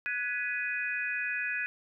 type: chord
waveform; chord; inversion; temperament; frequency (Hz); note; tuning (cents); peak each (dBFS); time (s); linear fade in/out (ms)
sine; G# minor seventh; third; equal with one note detuned; 1480 / 1686.4 / 1975.5 / 2489; F#6 / G#6 / B6 / D#7; 0 / +26 / 0 / 0; -37 / -34 / -40 / -34; 0.06-1.66; 0
effects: none